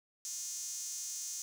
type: tone with high-pass filter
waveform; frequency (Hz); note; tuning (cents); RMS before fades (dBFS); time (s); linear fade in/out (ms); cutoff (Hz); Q
sawtooth; 356.6; F4; +36; -41; 0.25-1.42; 0; 6400; 5.7
effects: none